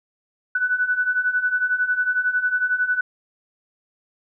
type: beating tone pair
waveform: sine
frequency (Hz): 1483 / 1494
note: F#6 / F#6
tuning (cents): +4 / +16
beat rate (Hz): 11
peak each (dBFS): -24 / -20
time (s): 0.55-3.01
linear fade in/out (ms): 5
effects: none